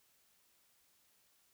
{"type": "silence", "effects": ["white hiss -72 dBFS RMS until 1.53 s"]}